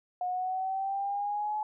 sine exponential sweep, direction up, 720 to 856 Hz, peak -29 dBFS, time 0.21-1.63 s, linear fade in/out 2 ms, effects none

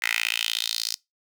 10% pulse tone with high-pass filter sweep, 56.5 Hz, A1, 47 cents sharp, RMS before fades -27 dBFS, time 0.02-0.95 s, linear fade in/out 5 ms, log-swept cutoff 2000 to 5000 Hz, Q 3.7, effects noise-tail reverb RT60 0.2 s tail -24 dB re dry

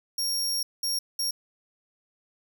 sawtooth tone bursts at uneven times, 5570 Hz, F8, 5 cents flat, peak -23 dBFS, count 3, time 0.18-0.63 / 0.83-0.99 / 1.19-1.31 s, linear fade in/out 5 ms, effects none

